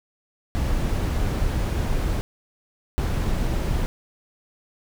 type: noise bursts at uneven times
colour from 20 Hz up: brown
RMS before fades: -23 dBFS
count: 2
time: 0.55-2.21 / 2.98-3.86 s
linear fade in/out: 0 ms
effects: none